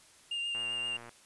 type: tone with vibrato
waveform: triangle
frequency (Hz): 2803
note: F7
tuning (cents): +6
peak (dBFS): -31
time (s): 0.31-0.97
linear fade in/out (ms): 5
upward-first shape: triangle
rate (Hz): 7.6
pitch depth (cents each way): 20
type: click train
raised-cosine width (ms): 0.5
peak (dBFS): -33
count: 65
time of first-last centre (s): 0.55-1.092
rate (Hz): 118
effects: white hiss -59 dBFS RMS until 1.25 s + resampled to 24000 Hz